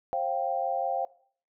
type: chord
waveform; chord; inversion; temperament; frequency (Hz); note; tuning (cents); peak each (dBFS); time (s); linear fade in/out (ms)
sine; C suspended fourth; none; equal with one note detuned; 533.6 / 698.5 / 784; C5 / F5 / G5; +34 / 0 / 0; -32 / -30 / -30; 0.13-1.05; 0
effects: noise-tail reverb RT60 0.5 s tail -19 dB re dry